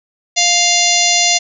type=harmonic tone with a mistuned harmonic; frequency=698.5 Hz; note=F5; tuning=in tune; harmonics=1 / 3 / 4 / 5 / 6 / 7 / 8 / 9 / 10; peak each=-19 / -19 / -19 / -19 / -19 / -19 / -19 / -19 / -19 dBFS; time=0.36-1.39 s; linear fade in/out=20 ms; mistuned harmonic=8; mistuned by=+67 cents; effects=none